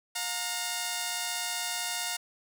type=tone pair together; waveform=5% pulse; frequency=713 / 925.5 Hz; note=F5 / A#5; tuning=+36 / -13 cents; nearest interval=perfect fourth; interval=451 cents; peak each=-22 dBFS; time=0.15-2.17 s; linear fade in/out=10 ms; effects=none